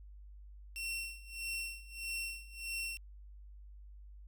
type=tone with tremolo; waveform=sawtooth; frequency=2716 Hz; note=F7; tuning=49 cents flat; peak=-33 dBFS; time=0.76-2.97 s; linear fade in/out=0 ms; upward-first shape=sine; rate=1.6 Hz; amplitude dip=90%; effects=added 50 Hz sine -50 dBFS peak until 4.27 s